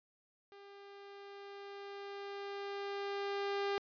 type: tone with level ramp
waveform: sawtooth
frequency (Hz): 400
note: G4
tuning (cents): +35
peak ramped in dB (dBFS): -50 to -29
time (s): 0.52-3.78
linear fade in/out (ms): 0
effects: resampled to 11025 Hz